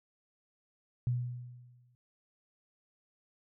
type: tone with exponential decay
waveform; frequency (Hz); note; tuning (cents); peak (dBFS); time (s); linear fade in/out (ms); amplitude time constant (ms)
sine; 122.7; B2; -11; -26; 1.07-1.95; 0; 190
effects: none